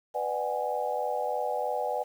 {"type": "chord", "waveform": "sine", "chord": "G# half-diminished seventh", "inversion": "first", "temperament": "just", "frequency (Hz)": [498.4, 598, 747.5, 830.6], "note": ["B4", "D5", "F#5", "G#5"], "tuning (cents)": [16, 31, 17, 0], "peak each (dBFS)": -33, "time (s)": [0.14, 2.04], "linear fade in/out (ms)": 20, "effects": ["9-bit"]}